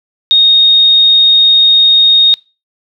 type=tone; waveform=sine; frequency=3717 Hz; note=A#7; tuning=6 cents flat; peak=-3 dBFS; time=0.31-2.34 s; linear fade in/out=0 ms; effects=noise-tail reverb RT60 0.3 s tail -25 dB re dry